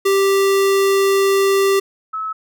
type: tone pair in turn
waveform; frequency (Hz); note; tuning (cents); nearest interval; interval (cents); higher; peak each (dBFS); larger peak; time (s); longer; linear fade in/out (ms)
square / sine; 392 / 1295.9; G4 / E6; 0 / -30; octave + major sixth; 2070; second; -13 / -21; first; 0.05-1.8 / 2.13-2.33; first; 10
effects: none

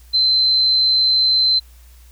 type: tone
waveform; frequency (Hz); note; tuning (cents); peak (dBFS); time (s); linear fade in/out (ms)
sine; 4083; C8; -43; -12; 0.13-1.6; 20
effects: added 60 Hz sine -42 dBFS peak until 2.11 s + white hiss -53 dBFS RMS until 2.11 s

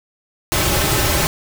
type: noise with comb filter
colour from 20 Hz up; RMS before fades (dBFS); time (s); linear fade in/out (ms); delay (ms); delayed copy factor
pink; -17; 0.52-1.27; 0; 4.2; -0.6
effects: none

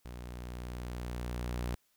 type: tone with level ramp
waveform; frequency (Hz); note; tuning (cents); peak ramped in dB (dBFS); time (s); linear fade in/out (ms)
sawtooth; 60.6; B1; -32; -39 to -29; 0.05-1.75; 0
effects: white hiss -73 dBFS RMS until 1.96 s

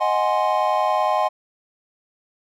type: chord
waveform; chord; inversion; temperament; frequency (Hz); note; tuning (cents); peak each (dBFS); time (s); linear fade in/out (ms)
triangle; Ab dominant seventh; second; equal; 622.3 / 740 / 830.6 / 1046.5; Eb5 / Gb5 / Ab5 / C6; 0 / 0 / 0 / 0; -21; 0-1.29; 20
effects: none

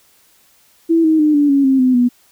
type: tone with pitch steps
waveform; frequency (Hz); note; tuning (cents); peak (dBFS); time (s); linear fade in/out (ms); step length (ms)
sine; 330 / 316.2 / 303 / 290.3 / 278.1 / 266.5 / 255.3 / 244.7; E4 / D#4 / D#4 / D4 / C#4 / C4 / C4 / B3; +2 / +28 / -46 / -20 / +6 / +32 / -42 / -16; -9; 0.89-2.09; 20; 150
effects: white hiss -53 dBFS RMS until 2.31 s

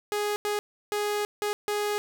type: tone bursts at uneven times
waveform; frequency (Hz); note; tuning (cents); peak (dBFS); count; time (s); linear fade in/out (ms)
sawtooth; 415.3; G#4; 0; -22; 5; 0.12-0.36 / 0.45-0.59 / 0.92-1.25 / 1.42-1.53 / 1.68-1.98; 0
effects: none

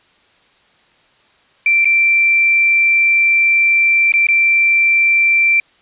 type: tone with dropouts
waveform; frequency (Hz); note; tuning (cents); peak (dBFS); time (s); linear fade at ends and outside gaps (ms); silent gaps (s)
sine; 2349; D7; 0; -9; 1.66-5.6; 2; 1.846-1.854 / 4.121-4.138 / 4.269-4.286
effects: white hiss -53 dBFS RMS until 5.81 s + resampled to 8000 Hz

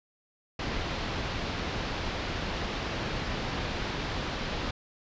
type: low-pass noise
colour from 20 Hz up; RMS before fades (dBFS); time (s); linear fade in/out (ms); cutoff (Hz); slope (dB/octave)
pink; -33; 0.59-4.71; 5; 4700; 24
effects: resampled to 16000 Hz

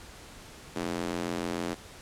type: tone with high-pass filter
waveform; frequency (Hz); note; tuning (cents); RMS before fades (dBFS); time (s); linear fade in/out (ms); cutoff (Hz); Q
square; 43.37; F1; -11; -33; 0.75-1.75; 20; 270; 1.3
effects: pink hiss -48 dBFS RMS until 2.01 s + low-pass 10000 Hz 12 dB/octave

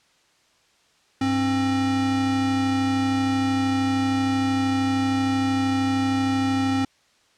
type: tone pair together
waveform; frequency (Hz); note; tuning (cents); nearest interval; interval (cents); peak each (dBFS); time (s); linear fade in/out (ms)
square; 100 / 267; G2 / C4; +35 / +35; octave + perfect fourth; 1700; -30 / -21; 1.21-6.85; 5
effects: white hiss -61 dBFS RMS until 7.37 s + low-pass 6000 Hz 12 dB/octave

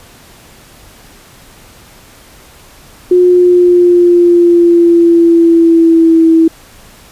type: tone with pitch glide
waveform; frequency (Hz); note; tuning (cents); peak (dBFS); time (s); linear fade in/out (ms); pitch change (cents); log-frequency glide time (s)
sine; 359.8 to 326.1; F#4 to E4; -48 to -19; -3; 3.11-6.48; 5; -171; 3.21-6.27
effects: pink hiss -39 dBFS RMS until 7.11 s + resampled to 32000 Hz

